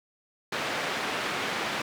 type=band-pass noise; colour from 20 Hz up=white; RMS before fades=-31 dBFS; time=0.52-1.82 s; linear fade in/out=5 ms; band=160 to 2400 Hz; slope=12 dB/octave; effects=none